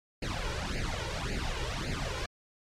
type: noise with flanger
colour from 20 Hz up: pink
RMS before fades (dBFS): -33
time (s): 0.22-2.26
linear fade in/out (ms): 5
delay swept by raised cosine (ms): 0.43 to 2.13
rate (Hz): 1.8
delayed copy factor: +0.9
effects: low-pass 5000 Hz 12 dB/octave + MP3 64 kbps